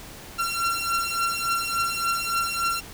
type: beating tone pair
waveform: sawtooth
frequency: 1365 / 1368.5 Hz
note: F6 / F6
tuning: -40 / -36 cents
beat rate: 3.5 Hz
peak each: -23 dBFS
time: 0.38-2.81 s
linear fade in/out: 20 ms
effects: pink hiss -42 dBFS RMS until 2.93 s